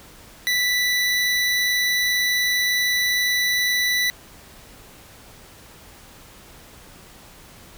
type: tone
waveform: 25% pulse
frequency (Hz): 1975.5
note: B6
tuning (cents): 0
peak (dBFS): -15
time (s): 0.47-4.1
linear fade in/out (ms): 0
effects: pink hiss -46 dBFS RMS until 7.77 s